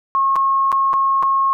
sine tone with dropouts, 1085 Hz, C#6, 37 cents flat, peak -13 dBFS, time 0.15-1.53 s, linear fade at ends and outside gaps 0 ms, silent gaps 0.357-0.363 / 0.718-0.726 / 0.932-0.938 / 1.226-1.232 s, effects none

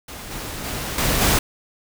pink noise with level steps, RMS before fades -35 / -31 / -28 / -20 / -17 dBFS, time 0.08-1.39 s, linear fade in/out 5 ms, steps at 0.31 / 0.64 / 0.98 / 1.21 s, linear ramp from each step 2 ms, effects none

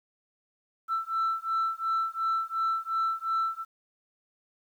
sine beating tone pair, 1330 / 1332.8 Hz, E6 / E6, +15 / +19 cents, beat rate 2.8 Hz, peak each -28 dBFS, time 0.88-3.65 s, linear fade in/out 50 ms, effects tanh soft clip ceiling -22 dBFS + 10-bit

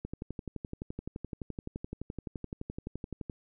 click train, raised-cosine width 3 ms, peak -24 dBFS, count 39, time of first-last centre 0.05-3.298 s, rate 11.7 Hz, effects none

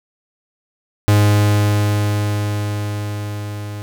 45% pulse tone with level ramp, 103.83 Hz, G#2, in tune, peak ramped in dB -9 to -26 dBFS, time 1.08-3.82 s, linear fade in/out 0 ms, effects none

